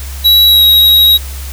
square tone with pitch glide, 3900 to 3822 Hz, B7 to A#7, -23 to +43 cents, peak -4 dBFS, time 0.24-1.18 s, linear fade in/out 20 ms, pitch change -34 cents, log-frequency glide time 0.45-0.64 s, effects added 68 Hz sine -21 dBFS peak until 1.52 s + white hiss -30 dBFS RMS until 1.52 s

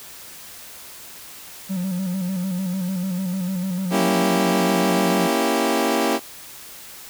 triangle tone with vibrato, 185 Hz, F#3, in tune, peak -20 dBFS, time 1.69-5.28 s, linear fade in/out 20 ms, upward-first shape square, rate 6.7 Hz, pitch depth 61 cents each way
20% pulse chord, A# diminished seventh, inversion none, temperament equal, 233.1 / 277.2 / 329.6 / 392 Hz, A#3 / C#4 / E4 / G4, 0 / 0 / 0 / 0 cents, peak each -19 dBFS, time 3.9-6.2 s, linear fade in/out 50 ms
effects white hiss -40 dBFS RMS until 7.09 s

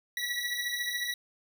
25% pulse beating tone pair, 1929 / 1943 Hz, B6 / B6, -41 / -29 cents, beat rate 14 Hz, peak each -32 / -29 dBFS, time 0.17-1.14 s, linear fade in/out 2 ms, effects none

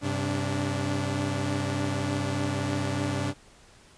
sawtooth tone cluster, 97.9 / 132.8 / 290.4 Hz, G2 / C3 / D4, -2 / +26 / -19 cents, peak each -27 dBFS, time 0.01-3.34 s, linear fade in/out 50 ms, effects pink hiss -55 dBFS RMS until 3.97 s + resampled to 22050 Hz

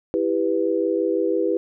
sine chord, E minor, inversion none, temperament just, 329.6 / 395.6 / 494.4 Hz, E4 / G4 / B4, 0 / +16 / +2 cents, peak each -23 dBFS, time 0.14-1.57 s, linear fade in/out 0 ms, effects none

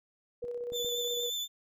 sine tone with tremolo, 482.7 Hz, B4, 40 cents flat, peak -33 dBFS, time 0.42-1.3 s, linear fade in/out 10 ms, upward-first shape square, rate 16 Hz, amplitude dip 35%
clicks, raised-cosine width 2 ms, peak -34 dBFS, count 3, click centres 0.442 / 0.721 / 0.846 s
35% pulse tone with vibrato, 3520 Hz, A7, in tune, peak -31 dBFS, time 0.72-1.48 s, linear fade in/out 50 ms, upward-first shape sine, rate 8.4 Hz, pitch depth 24 cents each way
effects none

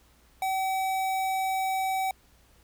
square tone with notch filter, 763 Hz, G5, 47 cents flat, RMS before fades -28 dBFS, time 0.42-2.11 s, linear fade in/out 2 ms, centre 4900 Hz, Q 1.6, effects added 60 Hz sine -61 dBFS peak until 2.63 s + pink hiss -62 dBFS RMS until 2.63 s

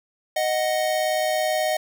square tone pair together, 622.3 / 740.6 Hz, D#5 / F#5, 0 / +1 cents, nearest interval minor third, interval 301 cents, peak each -23 / -26 dBFS, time 0.36-1.77 s, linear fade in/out 5 ms, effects none

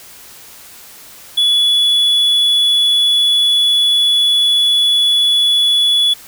triangle tone, 3414 Hz, G#7, 47 cents sharp, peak -8 dBFS, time 1.37-6.14 s, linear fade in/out 10 ms, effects white hiss -38 dBFS RMS until 6.27 s

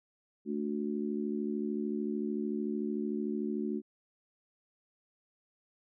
harmonic tone, 73.42 Hz, D2, in tune, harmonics 3 / 4 / 5, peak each -34 / -37 / -37 dBFS, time 0.45-3.82 s, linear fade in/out 50 ms, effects none

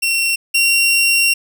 sawtooth tone pair in turn, 2727 / 2748 Hz, F7 / F7, -42 / -29 cents, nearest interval unison, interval 13 cents, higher second, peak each -11 / -8 dBFS, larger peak second, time 0.02-0.36 / 0.54-1.34 s, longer second, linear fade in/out 10 ms, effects none

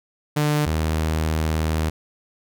sawtooth tone pair in turn, 149.2 / 78.86 Hz, D3 / D#2, +28 / +24 cents, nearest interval major seventh, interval 1104 cents, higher first, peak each -14 / -16 dBFS, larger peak first, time 0.36-0.66 / 0.66-1.9 s, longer second, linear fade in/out 10 ms, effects none

